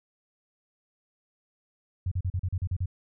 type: tone bursts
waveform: sine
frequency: 91.3 Hz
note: F#2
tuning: 23 cents flat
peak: -25 dBFS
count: 9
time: 2.06-2.859 s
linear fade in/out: 5 ms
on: 55 ms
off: 38 ms
effects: none